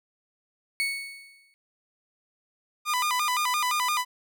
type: tone with exponential decay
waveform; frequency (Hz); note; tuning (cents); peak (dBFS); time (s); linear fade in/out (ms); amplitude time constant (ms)
35% pulse; 2217; C#7; 0; -21; 0.8-1.54; 0; 160
type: tone with vibrato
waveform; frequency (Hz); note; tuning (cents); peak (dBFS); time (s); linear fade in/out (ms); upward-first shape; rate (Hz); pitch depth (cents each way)
sawtooth; 1100; C#6; -14; -20; 2.85-4.05; 50; square; 5.8; 170
effects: none